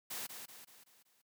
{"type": "noise with echo", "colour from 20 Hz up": "white", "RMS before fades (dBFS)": -42, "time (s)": [0.1, 0.27], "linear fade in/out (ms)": 10, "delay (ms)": 190, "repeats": 5, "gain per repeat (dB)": -6, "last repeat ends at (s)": 1.22, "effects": ["noise-tail reverb RT60 0.1 s tail -24 dB re dry", "high-pass 150 Hz 12 dB/octave"]}